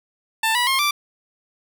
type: tone with pitch steps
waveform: 15% pulse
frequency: 889 / 975.1 / 1069.5 / 1173 Hz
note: A5 / B5 / C6 / D6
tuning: +18 / -22 / +38 / -2 cents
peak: -11 dBFS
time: 0.43-0.91 s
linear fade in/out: 5 ms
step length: 120 ms
effects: none